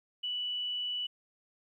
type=tone; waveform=sine; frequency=2960 Hz; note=F#7; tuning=in tune; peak=-32 dBFS; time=0.23-1.07 s; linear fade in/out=10 ms; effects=12-bit